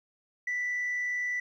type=tone with frequency modulation; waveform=sine; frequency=1975.5 Hz; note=B6; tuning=in tune; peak=-27 dBFS; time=0.47-1.4 s; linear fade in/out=5 ms; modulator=72 Hz; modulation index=0.31; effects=tanh soft clip ceiling -26 dBFS + 11-bit